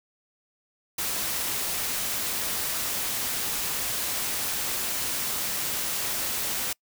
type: noise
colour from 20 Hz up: white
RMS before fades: -29 dBFS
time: 0.98-6.73 s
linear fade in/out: 5 ms
effects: noise-tail reverb RT60 0.1 s tail -26 dB re dry